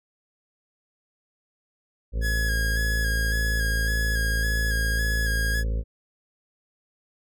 harmonic tone, 55 Hz, A1, in tune, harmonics 1 / 2 / 3 / 4 / 5 / 7 / 8 / 9 / 10, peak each -23 / -35 / -42 / -42 / -47 / -48 / -45 / -44 / -47 dBFS, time 2.12-5.84 s, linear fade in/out 50 ms
45% pulse tone with vibrato, 1661.2 Hz, G#6, in tune, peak -26 dBFS, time 2.21-5.64 s, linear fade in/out 50 ms, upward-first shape square, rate 1.8 Hz, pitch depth 26 cents each way
effects none

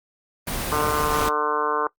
pink noise, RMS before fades -27 dBFS, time 0.47-1.29 s, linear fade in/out 5 ms
harmonic tone, 150 Hz, D3, 37 cents sharp, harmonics 2 / 3 / 4 / 5 / 6 / 7 / 8 / 9 / 10, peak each -36 / -26 / -34 / -34 / -31 / -25 / -27 / -32 / -32 dBFS, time 0.72-1.87 s, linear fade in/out 0 ms
effects noise-tail reverb RT60 0.1 s tail -22 dB re dry + Opus 24 kbps

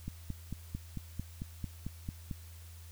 click train, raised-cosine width 5 ms, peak -25 dBFS, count 11, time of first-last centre 0.08-2.312 s, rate 4.48 Hz, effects added 83 Hz sine -48 dBFS peak until 2.91 s + white hiss -58 dBFS RMS until 2.91 s

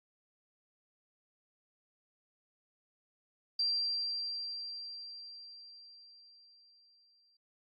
sine tone with exponential decay, 4722 Hz, D8, 9 cents sharp, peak -28 dBFS, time 3.59-7.37 s, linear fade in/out 5 ms, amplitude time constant 820 ms, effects AAC 48 kbps

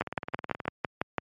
two click trains, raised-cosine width 0.5 ms, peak -19 / -11 dBFS, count 13 / 8, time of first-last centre 0.02-0.655 / 0.01-1.183 s, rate 18.9 / 5.97 Hz, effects high-pass 100 Hz 12 dB/octave + MP3 64 kbps

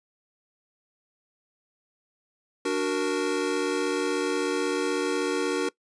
square chord, D augmented, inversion none, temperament equal, 293.7 / 370 / 466.2 Hz, D4 / F#4 / A#4, 0 / 0 / 0 cents, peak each -30 / -29 / -29 dBFS, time 2.65-5.69 s, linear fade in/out 5 ms, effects noise-tail reverb RT60 0.1 s tail -21 dB re dry + resampled to 22050 Hz

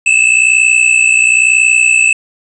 square tone pair together, 2595 / 2656 Hz, E7 / E7, -28 / +12 cents, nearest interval unison, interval 40 cents, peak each -10 dBFS, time 0.06-2.13 s, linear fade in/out 5 ms, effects resampled to 24000 Hz + 7-bit

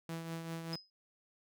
sawtooth tone with tremolo, 164.81 Hz, E3, in tune, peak -34 dBFS, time 0.09-0.76 s, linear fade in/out 2 ms, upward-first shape triangle, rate 5.1 Hz, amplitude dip 50%
sine tone with exponential decay, 5050 Hz, D#8, 25 cents sharp, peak -36 dBFS, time 0.73-0.9 s, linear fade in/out 1 ms, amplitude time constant 36 ms
effects none

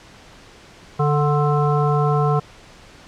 harmonic tone with a mistuned harmonic, 146.83 Hz, D3, in tune, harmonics 1 / 3 / 5 / 7 / 9, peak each -17 / -22 / -24 / -25 / -27 dBFS, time 0.99-2.4 s, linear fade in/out 10 ms, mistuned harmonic 7, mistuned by +37 cents, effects pink hiss -45 dBFS RMS until 3.07 s + low-pass 6000 Hz 12 dB/octave

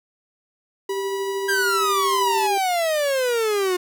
sawtooth tone, 974 Hz, B5, 24 cents flat, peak -26 dBFS, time 0.89-2.47 s, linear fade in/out 5 ms
sine tone with tremolo, 392 Hz, G4, in tune, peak -22 dBFS, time 0.89-2.58 s, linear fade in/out 5 ms, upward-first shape sine, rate 13 Hz, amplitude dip 35%
45% pulse exponential sweep, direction down, 1619 to 355.9 Hz, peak -19 dBFS, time 1.48-3.77 s, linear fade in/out 10 ms
effects none

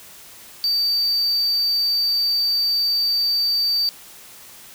triangle tone, 4621 Hz, D8, 29 cents flat, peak -16 dBFS, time 0.64-3.89 s, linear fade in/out 0 ms, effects white hiss -43 dBFS RMS until 4.74 s

